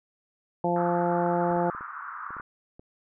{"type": "harmonic tone", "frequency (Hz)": 173.9, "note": "F3", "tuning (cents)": -7, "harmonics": [1, 2, 3, 4, 5], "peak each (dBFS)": [-29, -29, -29, -29, -29], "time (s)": [0.64, 1.7], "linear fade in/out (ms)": 2}
{"type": "band-pass noise", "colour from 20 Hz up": "white", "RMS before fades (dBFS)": -38, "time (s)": [0.76, 2.41], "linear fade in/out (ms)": 2, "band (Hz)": [1100, 1400], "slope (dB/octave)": 48}
{"type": "clicks", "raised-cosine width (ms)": 2, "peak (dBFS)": -33, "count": 8, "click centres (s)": [1.511, 1.564, 1.749, 1.809, 2.306, 2.367, 2.399, 2.795]}
{"effects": []}